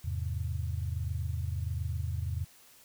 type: chord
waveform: sine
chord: E augmented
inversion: none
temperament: equal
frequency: 82.41 / 103.83 / 130.81 Hz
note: E2 / G#2 / B#2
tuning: 0 / 0 / 0 cents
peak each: -33 / -36 / -38 dBFS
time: 0.04-2.45 s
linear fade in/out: 10 ms
effects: white hiss -58 dBFS RMS until 2.84 s